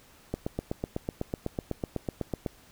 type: click train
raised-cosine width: 2 ms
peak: -16 dBFS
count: 18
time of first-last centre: 0.34-2.462 s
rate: 8.01 Hz
effects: pink hiss -57 dBFS RMS until 2.71 s